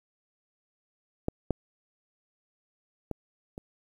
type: clicks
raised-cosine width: 2 ms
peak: -14 / -12 / -19 / -26 dBFS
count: 4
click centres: 1.284 / 1.507 / 3.113 / 3.579 s
effects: 9-bit